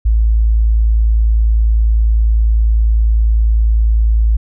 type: tone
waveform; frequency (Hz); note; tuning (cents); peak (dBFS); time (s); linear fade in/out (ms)
sine; 55; A1; 0; -8; 0.05-4.37; 10
effects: none

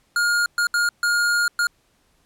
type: tone bursts at uneven times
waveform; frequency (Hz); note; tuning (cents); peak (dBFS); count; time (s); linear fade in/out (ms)
square; 1421; F6; +30; -18; 5; 0.16-0.46 / 0.58-0.67 / 0.74-0.89 / 1.03-1.48 / 1.59-1.67; 2
effects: pink hiss -63 dBFS RMS until 2.25 s + low-pass 12000 Hz 12 dB/octave

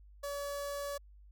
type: tone with notch filter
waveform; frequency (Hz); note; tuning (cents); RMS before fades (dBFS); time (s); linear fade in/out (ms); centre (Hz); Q
sawtooth; 569; C#5; +45; -39; 0.23-0.98; 10; 2500; 1.2
effects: added 50 Hz sine -54 dBFS peak until 1.31 s

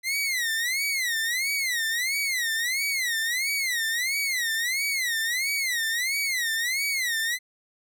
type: tone with vibrato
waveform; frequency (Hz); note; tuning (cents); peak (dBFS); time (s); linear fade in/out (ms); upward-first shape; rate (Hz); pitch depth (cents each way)
sawtooth; 2013; B6; +33; -21; 0.03-7.39; 50; sine; 1.5; 210
effects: none

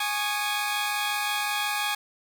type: chord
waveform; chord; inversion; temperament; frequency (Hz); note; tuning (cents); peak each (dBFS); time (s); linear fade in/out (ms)
15% pulse; Ab suspended fourth; none; equal with one note detuned; 830.6 / 1108.7 / 1223.1; Ab5 / Db6 / Eb6; 0 / 0 / -30; -21 / -27 / -27; 0-1.95; 5
effects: none

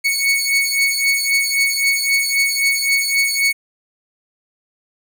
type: beating tone pair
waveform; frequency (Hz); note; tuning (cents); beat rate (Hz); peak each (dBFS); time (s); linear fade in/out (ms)
sawtooth; 2217 / 2220.8; C#7 / C#7; 0 / +3; 3.8; -14 / -15; 0.04-3.53; 20
effects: none

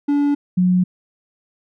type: tone pair in turn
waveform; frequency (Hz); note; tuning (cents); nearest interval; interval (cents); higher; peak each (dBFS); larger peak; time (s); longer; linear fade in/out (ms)
triangle / sine; 287.4 / 181.63; D4 / F#3; -37 / -32; minor sixth; 795; first; -12; neither; 0.08-0.35 / 0.57-0.84; neither; 10
effects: none

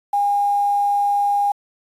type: tone with quantisation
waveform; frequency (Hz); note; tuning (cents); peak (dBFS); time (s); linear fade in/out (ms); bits
sine; 812; G#5; -39; -15; 0.13-1.52; 5; 7
effects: resampled to 32000 Hz

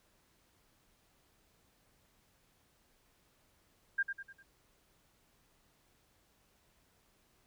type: tone with echo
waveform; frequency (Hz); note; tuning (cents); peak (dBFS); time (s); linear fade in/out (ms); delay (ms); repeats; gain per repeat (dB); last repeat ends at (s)
sine; 1600; G6; +35; -28; 3.98-4.03; 10; 100; 4; -7; 4.43
effects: pink hiss -71 dBFS RMS until 7.46 s

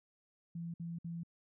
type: tone bursts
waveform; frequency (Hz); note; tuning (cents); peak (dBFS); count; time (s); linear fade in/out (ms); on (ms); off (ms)
sine; 168.6; E3; +39; -39; 3; 0.55-1.234; 5; 190; 57
effects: none

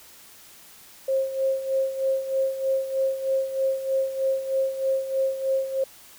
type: tone with tremolo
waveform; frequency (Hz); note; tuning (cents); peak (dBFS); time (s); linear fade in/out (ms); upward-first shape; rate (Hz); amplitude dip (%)
sine; 534; C5; +35; -19; 1.08-5.84; 5; sine; 3.2; 70
effects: white hiss -49 dBFS RMS until 6.18 s

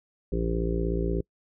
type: harmonic tone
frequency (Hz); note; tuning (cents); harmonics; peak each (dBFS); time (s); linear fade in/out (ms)
56.6; A1; +50; 1 / 2 / 3 / 5 / 6 / 7 / 8 / 9; -28 / -40 / -31 / -35 / -36 / -31 / -39 / -38; 0.32-1.21; 5
effects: noise-tail reverb RT60 0.1 s tail -26 dB re dry

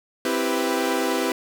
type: chord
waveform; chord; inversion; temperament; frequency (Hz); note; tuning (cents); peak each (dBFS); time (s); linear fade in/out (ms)
sawtooth; C major seventh; none; equal with one note detuned; 261.6 / 331 / 392 / 493.9; C4 / E4 / G4 / B4; 0 / +7 / 0 / 0; -23; 0.25-1.32; 2
effects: none

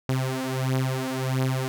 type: beating tone pair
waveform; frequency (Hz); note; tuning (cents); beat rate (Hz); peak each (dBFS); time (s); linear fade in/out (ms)
sawtooth; 130 / 131.5; C3 / C3; -11 / +9; 1.5; -23; 0.09-1.68; 0
effects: none

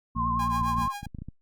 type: harmonic tone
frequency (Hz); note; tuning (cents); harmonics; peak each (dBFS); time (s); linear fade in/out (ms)
58.27; A#1; 0; 1 / 2 / 3 / 4; -33 / -34 / -36 / -34; 0.15-0.87; 10
type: tone with vibrato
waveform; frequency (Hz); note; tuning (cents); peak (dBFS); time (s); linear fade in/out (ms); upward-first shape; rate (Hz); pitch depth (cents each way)
sine; 1051; C6; +7; -25; 0.15-0.94; 50; sine; 9.8; 51
type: tone with tremolo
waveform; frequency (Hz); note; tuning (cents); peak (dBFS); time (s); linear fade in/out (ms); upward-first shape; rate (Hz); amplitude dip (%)
sawtooth; 815; G#5; -33; -29; 0.39-1.06; 5; triangle; 7.5; 95
type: clicks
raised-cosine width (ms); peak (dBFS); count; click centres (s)
5; -25; 11; 0.616 / 0.75 / 0.786 / 0.816 / 0.876 / 1.031 / 1.067 / 1.148 / 1.187 / 1.22 / 1.286
effects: Opus 48 kbps

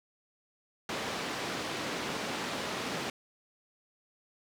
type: band-pass noise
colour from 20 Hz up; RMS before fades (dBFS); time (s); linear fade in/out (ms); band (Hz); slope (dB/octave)
pink; -36; 0.89-3.1; 2; 210 to 5100; 12
effects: none

